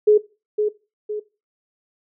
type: tone with echo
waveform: sine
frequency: 422.3 Hz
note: G#4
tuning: 29 cents sharp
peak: -9 dBFS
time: 0.07-0.18 s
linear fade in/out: 10 ms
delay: 510 ms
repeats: 2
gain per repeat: -7 dB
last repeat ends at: 1.2 s
effects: noise-tail reverb RT60 0.3 s tail -19 dB re dry